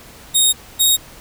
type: tone pair in turn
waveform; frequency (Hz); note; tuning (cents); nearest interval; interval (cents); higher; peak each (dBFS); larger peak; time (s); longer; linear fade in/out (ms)
15% pulse; 3729 / 3755; A#7 / A#7; 0 / +12; unison; 12; second; -4; neither; 0.34-0.53 / 0.79-0.97; first; 20
effects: pink hiss -41 dBFS RMS until 1.2 s